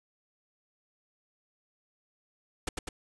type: noise with echo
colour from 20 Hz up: pink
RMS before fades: -31 dBFS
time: 2.67-2.69 s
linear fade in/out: 5 ms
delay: 100 ms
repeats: 2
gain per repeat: -3 dB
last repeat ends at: 2.89 s
effects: resampled to 24000 Hz